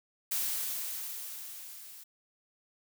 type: noise with level ramp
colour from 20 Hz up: blue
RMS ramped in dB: -31 to -50 dBFS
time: 0.31-2.04 s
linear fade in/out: 10 ms
effects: none